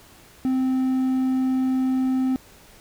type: tone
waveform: triangle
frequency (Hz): 260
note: C4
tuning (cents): -11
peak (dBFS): -17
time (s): 0.45-2.36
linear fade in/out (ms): 0
effects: pink hiss -50 dBFS RMS until 2.8 s